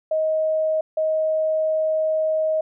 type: tone bursts at uneven times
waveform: sine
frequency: 629 Hz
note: D#5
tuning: 19 cents sharp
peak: -18 dBFS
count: 2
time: 0.11-0.81 / 0.97-2.61 s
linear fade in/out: 5 ms
effects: none